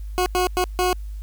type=tone bursts at uneven times; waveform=20% pulse; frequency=363.9 Hz; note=F#4; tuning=29 cents flat; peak=-13 dBFS; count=4; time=0.18-0.26 / 0.35-0.47 / 0.57-0.64 / 0.79-0.93 s; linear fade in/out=0 ms; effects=added 51 Hz sine -29 dBFS peak until 1.22 s + white hiss -58 dBFS RMS until 1.22 s